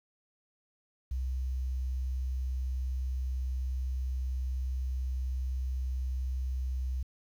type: tone with quantisation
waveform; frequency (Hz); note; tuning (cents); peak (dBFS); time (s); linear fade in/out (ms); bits
sine; 64.2; C2; -32; -30; 1.11-7.03; 5; 10
effects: none